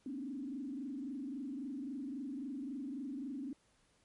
sine tone with frequency modulation, 270 Hz, C#4, 45 cents flat, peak -39 dBFS, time 0.06-3.53 s, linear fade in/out 2 ms, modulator 23.7 Hz, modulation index 1.3, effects pink hiss -72 dBFS RMS until 4.04 s + MP3 48 kbps

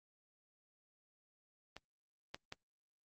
clicks, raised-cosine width 0.2 ms, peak -30 / -25 / -26 dBFS, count 3, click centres 1.766 / 2.345 / 2.524 s, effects Opus 32 kbps

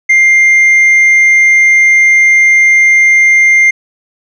sine tone with tanh clipping, 2100 Hz, C7, 6 cents sharp, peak -4 dBFS, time 0.09-3.71 s, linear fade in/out 10 ms, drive 2 dB, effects none

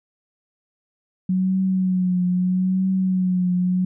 sine tone with vibrato, 184.5 Hz, F#3, 5 cents flat, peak -17 dBFS, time 1.29-3.85 s, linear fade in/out 5 ms, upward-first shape triangle, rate 0.78 Hz, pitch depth 50 cents each way, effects none

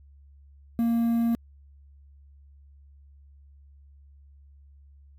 triangle tone with quantisation, 232.3 Hz, A#3, 6 cents flat, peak -19 dBFS, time 0.79-1.35 s, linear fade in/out 0 ms, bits 8, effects added 70 Hz sine -50 dBFS peak until 5.18 s + AAC 64 kbps

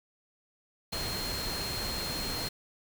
sine tone in noise, 4220 Hz, C8, 14 cents sharp, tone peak -36 dBFS, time 0.92-2.49 s, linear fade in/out 10 ms, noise pink, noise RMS -36 dBFS, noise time 0.92-2.49 s, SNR -3 dB, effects none

